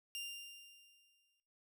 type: tone with exponential decay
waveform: sawtooth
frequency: 2794 Hz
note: F7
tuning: in tune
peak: -37 dBFS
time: 0.15-1.4 s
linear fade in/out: 0 ms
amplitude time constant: 270 ms
effects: noise-tail reverb RT60 0.5 s tail -17 dB re dry